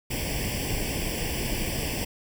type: noise with comb filter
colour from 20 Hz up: pink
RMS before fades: -29 dBFS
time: 0.1-2.05 s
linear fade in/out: 10 ms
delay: 0.38 ms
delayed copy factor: +0.95
effects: none